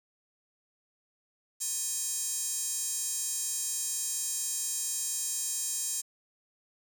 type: tone with high-pass filter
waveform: square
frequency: 354.1 Hz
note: F4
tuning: 24 cents sharp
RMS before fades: -33 dBFS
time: 1.6-6.02 s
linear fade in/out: 20 ms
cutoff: 7300 Hz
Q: 3.2
effects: 9-bit